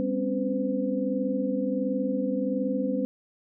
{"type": "tone cluster", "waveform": "sine", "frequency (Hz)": [200.7, 254.2, 275.6, 509], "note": ["G3", "C4", "C#4", "C5"], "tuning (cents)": [41, -50, -10, -48], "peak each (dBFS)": -30, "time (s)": [0, 3.05], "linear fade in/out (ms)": 0, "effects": []}